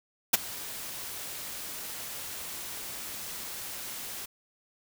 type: noise with ADSR envelope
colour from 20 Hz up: white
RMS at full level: -18 dBFS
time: 0.33-4.26 s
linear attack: 11 ms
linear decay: 18 ms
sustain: -21 dB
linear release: 11 ms
effects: none